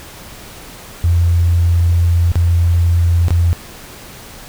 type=tone with dropouts; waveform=sine; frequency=85.7 Hz; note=F2; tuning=32 cents flat; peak=-9 dBFS; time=1.04-3.53 s; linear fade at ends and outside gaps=0 ms; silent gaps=2.318-2.356 / 3.283-3.306 s; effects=pink hiss -35 dBFS RMS until 4.48 s